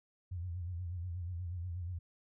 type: tone with vibrato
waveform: sine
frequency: 88 Hz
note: F2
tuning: 14 cents sharp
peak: -37 dBFS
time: 0.31-1.99 s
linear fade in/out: 10 ms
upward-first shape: sine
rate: 8.3 Hz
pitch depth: 88 cents each way
effects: none